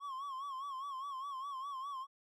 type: tone with vibrato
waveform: triangle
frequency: 1090 Hz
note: C#6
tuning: 29 cents flat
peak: -38 dBFS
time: 0-2.07 s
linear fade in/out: 50 ms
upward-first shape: sine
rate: 4.9 Hz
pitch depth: 93 cents each way
effects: none